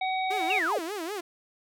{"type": "harmonic tone", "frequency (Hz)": 753, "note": "F#5", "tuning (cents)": 30, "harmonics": [1, 3, 5], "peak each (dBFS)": [-27, -33, -38], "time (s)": [0.01, 0.59], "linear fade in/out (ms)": 5}
{"type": "tone with vibrato", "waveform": "sawtooth", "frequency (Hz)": 368.5, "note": "F#4", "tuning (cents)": -7, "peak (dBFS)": -28, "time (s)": [0.3, 1.21], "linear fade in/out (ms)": 10, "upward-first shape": "sine", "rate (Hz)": 5.1, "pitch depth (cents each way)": 250}
{"type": "linear sweep", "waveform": "sine", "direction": "down", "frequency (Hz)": [2867, 334.5], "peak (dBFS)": -25, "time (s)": [0.5, 0.79], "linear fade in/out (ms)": 5}
{"effects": []}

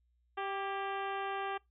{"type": "harmonic tone with a mistuned harmonic", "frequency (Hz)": 392, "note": "G4", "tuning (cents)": 0, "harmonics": [1, 2, 3, 4, 5, 6, 7, 8, 9], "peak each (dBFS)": [-41, -38, -41, -45, -49, -52, -50, -52, -60], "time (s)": [0.37, 1.58], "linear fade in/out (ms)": 10, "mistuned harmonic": 4, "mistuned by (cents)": 45, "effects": ["noise-tail reverb RT60 0.2 s tail -24 dB re dry", "added 60 Hz sine -70 dBFS peak until 1.7 s"]}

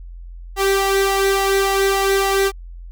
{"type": "tone with flanger", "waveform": "sawtooth", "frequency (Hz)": 391.1, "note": "G4", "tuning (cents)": -4, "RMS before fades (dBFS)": -17, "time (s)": [0.56, 2.52], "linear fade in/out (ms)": 50, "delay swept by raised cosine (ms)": [1.5, 2.06], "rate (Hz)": 3.5, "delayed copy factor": 0.6, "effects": ["added 43 Hz sine -32 dBFS peak until 2.91 s"]}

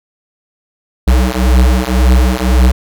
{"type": "beating tone pair", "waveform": "square", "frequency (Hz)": [61.74, 63.64], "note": ["B1", "C2"], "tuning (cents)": [0, -47], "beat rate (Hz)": 1.9, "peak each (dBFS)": -11, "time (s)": [1.07, 2.72], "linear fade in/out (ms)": 10, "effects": []}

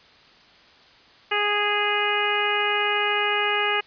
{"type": "harmonic tone", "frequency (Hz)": 413.9, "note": "G#4", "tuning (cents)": -6, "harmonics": [1, 2, 3, 4, 5, 6, 7], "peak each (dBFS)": [-28, -28, -28, -28, -28, -28, -28], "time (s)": [1.31, 3.81], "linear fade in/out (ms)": 10, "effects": ["white hiss -52 dBFS RMS until 3.86 s", "resampled to 11025 Hz"]}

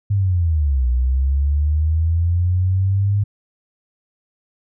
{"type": "linear two-way sweep", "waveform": "sine", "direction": "down then up", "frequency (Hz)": [102.9, 60.6, 102.9], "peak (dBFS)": -14, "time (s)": [0.1, 3.24], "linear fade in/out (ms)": 10, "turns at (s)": 0.88, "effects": []}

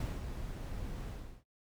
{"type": "noise with ADSR envelope", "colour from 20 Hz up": "brown", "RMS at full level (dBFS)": -35, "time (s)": [0, 1.44], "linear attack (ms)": 4, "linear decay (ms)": 200, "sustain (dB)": -6, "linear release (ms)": 360, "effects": ["noise-tail reverb RT60 0.1 s tail -23 dB re dry"]}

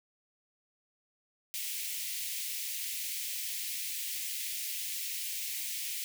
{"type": "high-pass noise", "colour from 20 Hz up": "white", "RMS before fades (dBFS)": -37, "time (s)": [1.54, 6.04], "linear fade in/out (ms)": 0, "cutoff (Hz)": 2000, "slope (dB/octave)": 48, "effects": []}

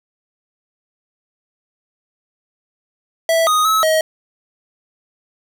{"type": "tone with pitch steps", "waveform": "square", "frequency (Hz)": [657, 1244, 1293, 633], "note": ["E5", "D#6", "E6", "D#5"], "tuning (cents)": [-6, -1, -34, 30], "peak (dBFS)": -13, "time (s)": [3.29, 4.01], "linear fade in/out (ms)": 2, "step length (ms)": 180, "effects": []}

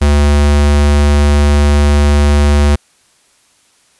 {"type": "tone", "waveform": "square", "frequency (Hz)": 72.7, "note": "D2", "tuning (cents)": -17, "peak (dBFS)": -7, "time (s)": [0.01, 2.76], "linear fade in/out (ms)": 10, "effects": ["white hiss -52 dBFS RMS until 3.99 s", "resampled to 24000 Hz"]}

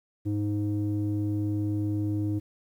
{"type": "tone with low-pass filter", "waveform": "square", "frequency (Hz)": 103.83, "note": "G#2", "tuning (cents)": 0, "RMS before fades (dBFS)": -28, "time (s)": [0.25, 2.4], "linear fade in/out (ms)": 20, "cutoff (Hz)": 310, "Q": 3, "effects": ["10-bit"]}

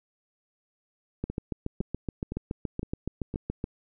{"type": "two click trains", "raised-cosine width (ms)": 3, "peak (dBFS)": [-17, -20], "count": [18, 5], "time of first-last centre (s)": [[1.24, 3.641], [1.3, 3.341]], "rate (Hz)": [7.08, 1.96], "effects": []}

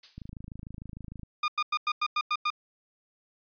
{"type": "noise with exponential decay", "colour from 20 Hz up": "violet", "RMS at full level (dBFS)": -32, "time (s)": [0.03, 0.29], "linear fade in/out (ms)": 5, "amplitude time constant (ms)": 56}
{"type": "click train", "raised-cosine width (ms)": 5, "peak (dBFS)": -29, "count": 29, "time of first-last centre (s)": [0.18, 1.233], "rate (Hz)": 26.6}
{"type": "tone bursts", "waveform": "sawtooth", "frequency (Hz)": 1215, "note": "D#6", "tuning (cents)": -42, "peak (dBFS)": -21, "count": 8, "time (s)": [1.43, 2.503], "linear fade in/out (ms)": 5, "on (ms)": 51, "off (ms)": 95}
{"effects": ["resampled to 11025 Hz"]}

